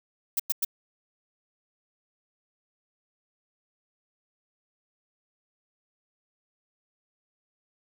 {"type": "noise bursts", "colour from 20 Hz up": "violet", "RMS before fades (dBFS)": -25, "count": 3, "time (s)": [0.37, 0.648], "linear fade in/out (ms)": 5, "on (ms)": 26, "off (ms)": 100, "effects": []}